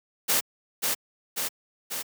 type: noise with echo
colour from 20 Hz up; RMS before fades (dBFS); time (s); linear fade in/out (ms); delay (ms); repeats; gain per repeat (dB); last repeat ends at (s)
white; -23; 0.28-0.41; 20; 540; 3; -3; 2.03
effects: high-pass 150 Hz 12 dB/octave